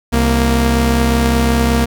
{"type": "tone pair together", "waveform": "sawtooth", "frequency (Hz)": [65.38, 233], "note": ["C2", "A#3"], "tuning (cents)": [-1, -1], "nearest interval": "octave + minor seventh", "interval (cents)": 2200, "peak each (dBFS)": -10, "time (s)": [0.12, 1.86], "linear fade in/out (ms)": 20, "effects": []}